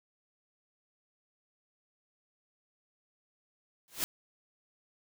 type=noise with exponential growth; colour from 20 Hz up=white; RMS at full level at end=-28 dBFS; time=3.88-4.04 s; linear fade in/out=0 ms; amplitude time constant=34 ms; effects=none